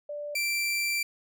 sine / sawtooth tone pair in turn, 587.3 / 2349 Hz, D5 / D7, 0 / 0 cents, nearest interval 2 octaves, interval 2400 cents, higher second, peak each -33 / -23 dBFS, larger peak second, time 0.09-0.35 / 0.35-1.03 s, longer second, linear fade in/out 5 ms, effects none

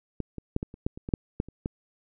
clicks, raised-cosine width 3 ms, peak -17 / -23 / -12 / -18 / -30 / -13 / -27 / -22 / -8 / -13 / -30 / -16 dBFS, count 12, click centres 0.203 / 0.383 / 0.564 / 0.629 / 0.741 / 0.865 / 0.975 / 1.089 / 1.138 / 1.401 / 1.486 / 1.659 s, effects none

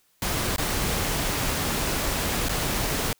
pink noise with dropouts, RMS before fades -26 dBFS, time 0.22-3.13 s, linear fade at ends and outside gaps 2 ms, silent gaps 0.562-0.581 / 2.486-2.493 s, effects white hiss -65 dBFS RMS until 3.19 s

